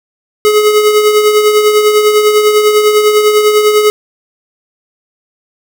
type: tone with tremolo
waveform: square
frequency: 422.8 Hz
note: G#4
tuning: 31 cents sharp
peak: -4 dBFS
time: 0.45-3.9 s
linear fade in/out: 0 ms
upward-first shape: triangle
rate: 10 Hz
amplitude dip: 55%
effects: none